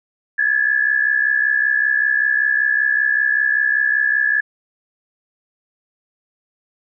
sine tone pair together, 1661.2 / 1726.4 Hz, G#6 / A6, 0 / -33 cents, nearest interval minor second, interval 67 cents, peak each -18 / -16 dBFS, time 0.38-4.41 s, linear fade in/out 10 ms, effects none

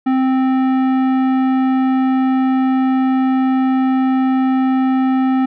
triangle tone with tanh clipping, 261.6 Hz, C4, in tune, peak -14 dBFS, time 0.06-5.46 s, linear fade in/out 10 ms, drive 18 dB, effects none

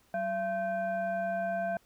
sine tone with frequency modulation, 679 Hz, F5, 49 cents flat, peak -29 dBFS, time 0.14-1.77 s, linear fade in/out 2 ms, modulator 869 Hz, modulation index 0.64, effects pink hiss -66 dBFS RMS until 1.85 s

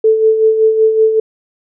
sine tone with tremolo, 440 Hz, A4, in tune, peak -5 dBFS, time 0.04-1.2 s, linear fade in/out 5 ms, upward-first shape sine, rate 5.3 Hz, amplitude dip 55%, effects none

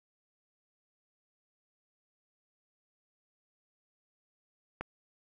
click, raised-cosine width 0.5 ms, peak -21 dBFS, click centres 4.81 s, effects none

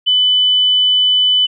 sine tone, 3000 Hz, F#7, 23 cents sharp, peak -9 dBFS, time 0.06-1.47 s, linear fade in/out 20 ms, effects none

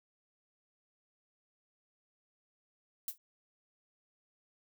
violet noise with exponential decay, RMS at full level -33 dBFS, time 3.08-3.18 s, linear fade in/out 2 ms, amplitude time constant 20 ms, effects none

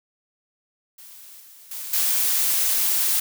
blue noise with level steps, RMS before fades -44 / -47 / -33 / -21 dBFS, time 0.98-3.2 s, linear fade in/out 5 ms, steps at 1.4 / 1.71 / 1.93 s, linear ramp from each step 5 ms, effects none

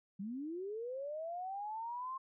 sine linear sweep, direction up, 185 to 1069 Hz, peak -39 dBFS, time 0.19-2.18 s, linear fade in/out 10 ms, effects none

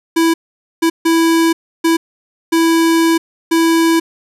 square tone bursts at uneven times, 329.6 Hz, E4, in tune, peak -10 dBFS, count 6, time 0.16-0.34 / 0.82-0.9 / 1.05-1.53 / 1.84-1.97 / 2.52-3.18 / 3.51-4 s, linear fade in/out 10 ms, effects resampled to 32000 Hz + 7-bit

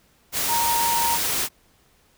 sine tone in noise, 932.3 Hz, A#5, in tune, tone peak -21 dBFS, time 0.47-1.19 s, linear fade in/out 50 ms, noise white, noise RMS -24 dBFS, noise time 0.32-1.49 s, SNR 0 dB, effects pink hiss -60 dBFS RMS until 2.17 s

